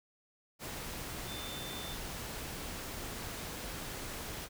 sine tone in noise, 3554 Hz, A7, 17 cents sharp, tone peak -45 dBFS, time 1.25-1.97 s, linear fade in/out 50 ms, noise pink, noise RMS -42 dBFS, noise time 0.59-4.49 s, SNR -6 dB, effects none

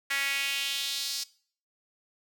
sawtooth tone with high-pass filter sweep, 277.2 Hz, C#4, in tune, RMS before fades -31 dBFS, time 0.1-1.24 s, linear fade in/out 10 ms, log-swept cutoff 1900 to 4900 Hz, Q 2.7, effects noise-tail reverb RT60 0.5 s tail -21 dB re dry

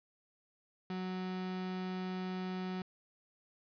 35% pulse tone, 185 Hz, F#3, in tune, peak -35 dBFS, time 0.9-2.82 s, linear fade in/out 2 ms, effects resampled to 11025 Hz + 12-bit

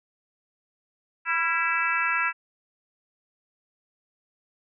harmonic tone with a mistuned harmonic, 329.6 Hz, E4, in tune, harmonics 3 / 4 / 5 / 6 / 7 / 8, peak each -32 / -27 / -28 / -31 / -32 / -29 dBFS, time 1.25-2.33 s, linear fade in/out 50 ms, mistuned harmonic 4, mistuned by +52 cents, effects none

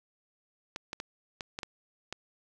clicks, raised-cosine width 0.2 ms, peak -19 dBFS, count 7, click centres 0.761 / 0.931 / 1.001 / 1.408 / 1.589 / 1.632 / 2.126 s, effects none

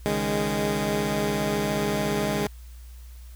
15% pulse chord, C# suspended second, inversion none, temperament equal with one note detuned, 138.59 / 155.56 / 206.2 Hz, C#3 / D#3 / G#3, 0 / 0 / -12 cents, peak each -25 / -24 / -19 dBFS, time 0.06-2.47 s, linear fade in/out 0 ms, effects added 60 Hz sine -40 dBFS peak until 3.35 s + white hiss -56 dBFS RMS until 3.35 s

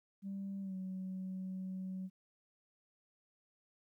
sine tone with pitch glide, 196 to 187.47 Hz, G3 to F#3, 0 to +23 cents, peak -38 dBFS, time 0.22-2.1 s, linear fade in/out 50 ms, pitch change -77 cents, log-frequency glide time 0.61-0.75 s, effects tanh soft clip ceiling -36 dBFS + 13-bit

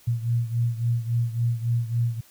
sine beating tone pair, 116.8 / 120.4 Hz, A#2 / B2, +4 / -44 cents, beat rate 3.6 Hz, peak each -23 / -27 dBFS, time 0.07-2.21 s, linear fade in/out 10 ms, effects white hiss -55 dBFS RMS until 2.3 s

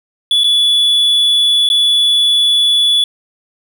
triangle tone with dropouts, 3430 Hz, A7, 45 cents flat, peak -7 dBFS, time 0.31-3.04 s, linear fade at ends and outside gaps 2 ms, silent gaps 0.436-0.442 / 1.69-1.7 s, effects none

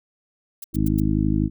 violet noise bursts, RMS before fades -34 dBFS, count 4, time 0.62-1.002 s, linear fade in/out 5 ms, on 22 ms, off 98 ms
harmonic tone, 52.2 Hz, G#1, 10 cents sharp, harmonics 1 / 2 / 3 / 4 / 5 / 6, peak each -25 / -25 / -25 / -25 / -25 / -25 dBFS, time 0.73-1.5 s, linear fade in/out 50 ms
effects none

